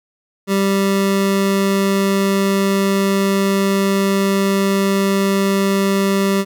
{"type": "tone", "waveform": "25% pulse", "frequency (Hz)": 196, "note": "G3", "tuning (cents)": 0, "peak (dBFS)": -10, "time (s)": [0.47, 6.45], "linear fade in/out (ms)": 50, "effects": []}